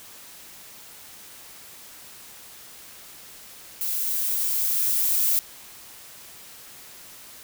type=noise with level ramp; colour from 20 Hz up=violet; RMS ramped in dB=-27 to -21 dBFS; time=3.81-5.39 s; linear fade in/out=0 ms; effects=white hiss -45 dBFS RMS until 7.43 s